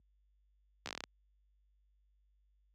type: slowing click train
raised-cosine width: 0.2 ms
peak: -22 dBFS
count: 9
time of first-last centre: 0.86-1.039 s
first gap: 14 ms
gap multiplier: 1.13
effects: added 50 Hz sine -50 dBFS peak until 2.74 s + high-pass 150 Hz 12 dB/octave